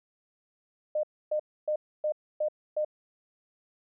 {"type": "tone bursts", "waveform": "sine", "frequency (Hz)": 608, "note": "D#5", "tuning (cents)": -40, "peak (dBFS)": -25, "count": 6, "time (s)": [0.95, 2.848], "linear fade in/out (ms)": 5, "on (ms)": 83, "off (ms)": 280, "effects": []}